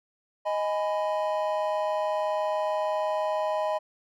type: chord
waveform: triangle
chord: G# minor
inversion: second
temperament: just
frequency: 623 / 830.6 / 996.7 Hz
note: D#5 / G#5 / B5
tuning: +2 / 0 / +16 cents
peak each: -25 / -30 / -30 dBFS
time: 0.45-3.79 s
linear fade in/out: 20 ms
effects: none